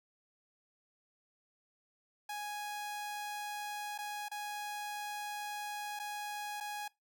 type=tone with dropouts; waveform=sawtooth; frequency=830.6 Hz; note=G#5; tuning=in tune; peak=-35 dBFS; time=2.29-6.88 s; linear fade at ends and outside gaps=5 ms; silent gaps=3.979-3.986 / 4.285-4.314 / 5.992-5.997 / 6.603-6.607 s; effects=noise-tail reverb RT60 0.2 s tail -22 dB re dry